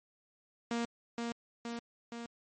sawtooth tone with echo, 234.4 Hz, A#3, 10 cents sharp, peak -28 dBFS, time 0.71-0.85 s, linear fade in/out 2 ms, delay 470 ms, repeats 3, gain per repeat -3 dB, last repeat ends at 2.26 s, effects MP3 32 kbps

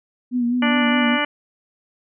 sine tone with vibrato, 242.9 Hz, B3, 29 cents flat, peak -17 dBFS, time 0.31-1.19 s, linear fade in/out 50 ms, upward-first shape sine, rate 4.9 Hz, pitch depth 43 cents each way
harmonic tone, 293.7 Hz, D4, in tune, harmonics 1 / 2 / 3 / 4 / 5 / 6 / 7 / 8 / 10, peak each -27 / -27 / -27 / -27 / -27 / -27 / -27 / -27 / -27 dBFS, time 0.62-1.25 s, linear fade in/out 5 ms
effects none

